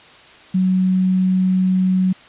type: tone with quantisation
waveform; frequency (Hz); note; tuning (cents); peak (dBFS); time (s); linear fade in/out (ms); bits
sine; 186; F#3; +9; -13; 0.54-2.13; 10; 7
effects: white hiss -44 dBFS RMS until 2.28 s + resampled to 8000 Hz